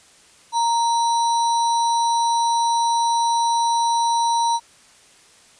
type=tone with sample-and-hold; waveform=sine; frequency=930 Hz; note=A#5; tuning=4 cents flat; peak=-16 dBFS; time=0.52-4.6 s; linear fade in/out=50 ms; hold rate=4900 Hz; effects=white hiss -51 dBFS RMS until 5.59 s + resampled to 22050 Hz